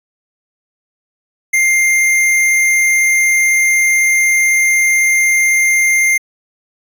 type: tone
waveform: square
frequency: 2106 Hz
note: C7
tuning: 11 cents sharp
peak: -10 dBFS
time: 1.53-6.18 s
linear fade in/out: 10 ms
effects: resampled to 32000 Hz